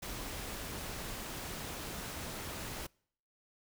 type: noise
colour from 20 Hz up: pink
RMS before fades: -42 dBFS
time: 0.02-2.87 s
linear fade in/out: 10 ms
effects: noise-tail reverb RT60 0.6 s tail -26 dB re dry